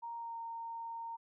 sine tone with pitch glide, 932.3 to 920.5 Hz, A#5 to A#5, 0 to -22 cents, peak -40 dBFS, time 0.02-1.17 s, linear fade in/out 20 ms, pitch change -22 cents, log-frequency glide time 0.16-0.37 s, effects none

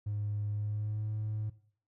triangle tone with pitch glide, 103.83 to 107.18 Hz, G#2 to A2, 0 to -45 cents, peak -29 dBFS, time 0.06-1.5 s, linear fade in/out 10 ms, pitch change +55 cents, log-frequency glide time 0.5-1.09 s, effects noise-tail reverb RT60 0.5 s tail -19 dB re dry + tanh soft clip ceiling -28 dBFS

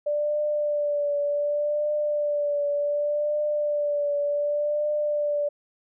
sine tone with vibrato, 587.3 Hz, D5, in tune, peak -22 dBFS, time 0.06-5.49 s, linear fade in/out 10 ms, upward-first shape triangle, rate 0.67 Hz, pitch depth 33 cents each way, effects none

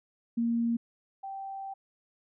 sine tone pair in turn, 233.1 / 779.8 Hz, A#3 / G5, 0 / -9 cents, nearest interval octave + major sixth, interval 2091 cents, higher second, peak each -25 / -36 dBFS, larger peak first, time 0.37-0.77 / 1.23-1.74 s, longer second, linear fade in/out 10 ms, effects none

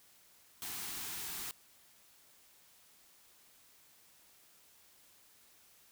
white band-stop noise, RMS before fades -42 dBFS, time 0.62-1.51 s, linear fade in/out 0 ms, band 450 to 690 Hz, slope 96 dB/octave, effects white hiss -64 dBFS RMS until 5.91 s

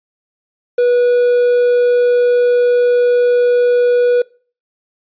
triangle tone with quantisation, 487.6 Hz, B4, 22 cents flat, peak -7 dBFS, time 0.78-4.22 s, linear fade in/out 5 ms, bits 6, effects noise-tail reverb RT60 0.4 s tail -23 dB re dry + resampled to 11025 Hz

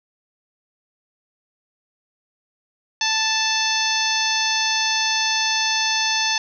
harmonic tone, 880 Hz, A5, in tune, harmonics 1 / 2 / 3 / 4 / 5 / 6 / 7, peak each -26 / -26 / -26 / -26 / -26 / -26 / -26 dBFS, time 3.01-6.38 s, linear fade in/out 2 ms, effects none

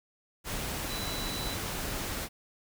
sine tone in noise, 3968 Hz, B7, 7 cents sharp, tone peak -39 dBFS, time 0.87-1.58 s, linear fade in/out 50 ms, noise pink, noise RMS -35 dBFS, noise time 0.44-2.29 s, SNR -7 dB, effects none

